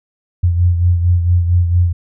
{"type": "beating tone pair", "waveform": "sine", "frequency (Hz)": [87.31, 91.71], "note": ["F2", "F#2"], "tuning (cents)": [0, -15], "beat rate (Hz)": 4.4, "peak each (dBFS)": [-10, -19], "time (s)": [0.43, 1.93], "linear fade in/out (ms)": 10, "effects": []}